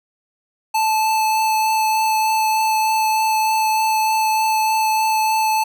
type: tone with vibrato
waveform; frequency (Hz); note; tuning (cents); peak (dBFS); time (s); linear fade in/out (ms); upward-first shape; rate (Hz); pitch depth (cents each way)
square; 874; A5; -12; -16; 0.74-5.64; 10; triangle; 3.3; 10
effects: none